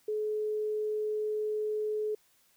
sine tone, 426.8 Hz, G#4, 47 cents sharp, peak -29 dBFS, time 0.08-2.15 s, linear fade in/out 5 ms, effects white hiss -67 dBFS RMS until 2.56 s

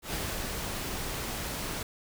pink noise with ADSR envelope, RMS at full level -33 dBFS, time 0.02-1.83 s, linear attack 110 ms, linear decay 280 ms, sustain -2 dB, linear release 4 ms, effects none

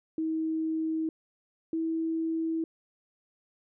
sine tone pair in turn, 319.1 / 324.9 Hz, D#4 / E4, +44 / -25 cents, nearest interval unison, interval 31 cents, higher second, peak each -27 dBFS, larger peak neither, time 0.18-1.09 / 1.73-2.64 s, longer neither, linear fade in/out 2 ms, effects none

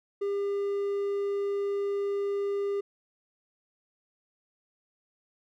triangle tone, 401.4 Hz, G4, 41 cents sharp, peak -25 dBFS, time 0.21-2.81 s, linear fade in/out 10 ms, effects none

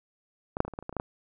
clicks, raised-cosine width 1 ms, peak -17 / -7 / -24 / -23 / -27 / -20 / -30 / -20 / -27 / -16 / -16 dBFS, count 11, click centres 0.569 / 0.604 / 0.65 / 0.68 / 0.737 / 0.789 / 0.826 / 0.894 / 0.927 / 0.967 / 0.999 s, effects none

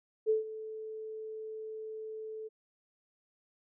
sine tone with ADSR envelope, 437 Hz, A4, 12 cents flat, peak -23 dBFS, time 0.26-2.49 s, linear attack 36 ms, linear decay 140 ms, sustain -16 dB, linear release 23 ms, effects none

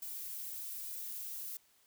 violet noise with flanger, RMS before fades -43 dBFS, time 0.02-1.57 s, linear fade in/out 2 ms, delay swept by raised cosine 2 to 3.2 ms, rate 1.1 Hz, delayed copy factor +0.65, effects white hiss -69 dBFS RMS until 1.86 s

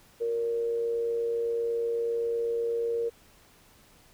sine tone with amplitude modulation, 466.2 Hz, A#4, in tune, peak -24 dBFS, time 0.2-3.1 s, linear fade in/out 20 ms, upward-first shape sine, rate 108 Hz, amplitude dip 40%, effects pink hiss -58 dBFS RMS until 4.13 s

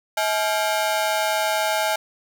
sawtooth ring-modulated tone, 748 Hz, F#5, 19 cents sharp, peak -13 dBFS, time 0.17-1.96 s, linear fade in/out 5 ms, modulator 106 Hz, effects 8-bit

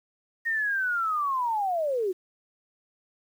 sine linear sweep, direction down, 1864.7 to 349.2 Hz, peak -24 dBFS, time 0.45-2.13 s, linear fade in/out 20 ms, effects 9-bit

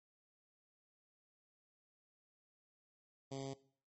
10% pulse tone with notch filter, 135.7 Hz, C#3, 36 cents flat, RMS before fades -44 dBFS, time 3.31-3.54 s, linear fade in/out 10 ms, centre 1600 Hz, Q 0.53, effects noise-tail reverb RT60 0.5 s tail -19 dB re dry + MP3 32 kbps

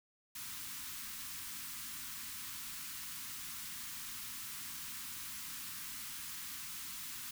white band-stop noise, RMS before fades -45 dBFS, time 0.35-7.31 s, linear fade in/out 5 ms, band 300 to 970 Hz, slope 48 dB/octave, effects none

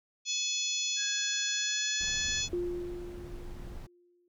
harmonic tone, 854 Hz, G#5, 48 cents sharp, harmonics 3 / 4 / 5 / 6 / 7 / 8, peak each -38 / -34 / -39 / -40 / -36 / -37 dBFS, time 0.25-2.49 s, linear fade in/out 50 ms
sine tone with pitch glide, 1649 to 1725 Hz, G#6 to A6, -13 to -35 cents, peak -38 dBFS, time 0.96-2.43 s, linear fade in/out 50 ms, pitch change +78 cents, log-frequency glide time 1.5-2.11 s
brown noise, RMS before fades -43 dBFS, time 2-3.87 s, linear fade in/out 10 ms
sine tone with exponential decay, 351.8 Hz, F4, 13 cents sharp, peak -28 dBFS, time 2.53-4.28 s, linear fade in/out 2 ms, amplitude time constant 380 ms
effects none

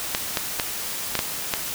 clicks, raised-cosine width 0.2 ms, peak -4 dBFS, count 6, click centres 0.149 / 0.372 / 0.598 / 1.153 / 1.191 / 1.538 s, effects white hiss -30 dBFS RMS until 1.74 s

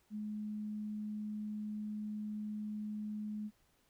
sine tone, 211.5 Hz, G#3, 32 cents sharp, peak -38 dBFS, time 0.1-3.51 s, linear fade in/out 50 ms, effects pink hiss -73 dBFS RMS until 3.89 s

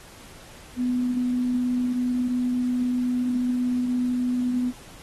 sine tone, 248.3 Hz, B3, 9 cents sharp, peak -21 dBFS, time 0.76-4.73 s, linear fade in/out 50 ms, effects pink hiss -47 dBFS RMS until 5.02 s + AAC 32 kbps

